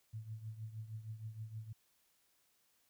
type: tone with tremolo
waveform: sine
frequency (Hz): 110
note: A2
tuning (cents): 0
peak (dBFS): -40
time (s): 0.13-1.73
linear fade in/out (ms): 10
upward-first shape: triangle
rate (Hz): 6.4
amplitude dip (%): 80
effects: white hiss -75 dBFS RMS until 2.89 s